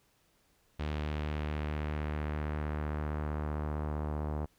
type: tone with low-pass filter sweep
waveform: sawtooth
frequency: 75.4 Hz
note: D2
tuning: 46 cents sharp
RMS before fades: -35 dBFS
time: 0.79-4.46 s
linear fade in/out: 10 ms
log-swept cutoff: 3400 to 910 Hz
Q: 1.3
effects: pink hiss -70 dBFS RMS until 4.58 s